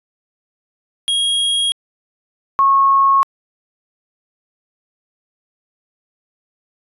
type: tone pair in turn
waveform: square / sine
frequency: 3279 / 1094.2 Hz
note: G#7 / C#6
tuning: -23 / -23 cents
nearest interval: octave + perfect fifth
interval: 1900 cents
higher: first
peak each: -15 / -9 dBFS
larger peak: second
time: 1.08-1.72 / 2.59-3.23 s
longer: neither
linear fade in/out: 0 ms
effects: resampled to 32000 Hz